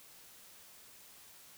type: silence
effects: white hiss -57 dBFS RMS until 1.57 s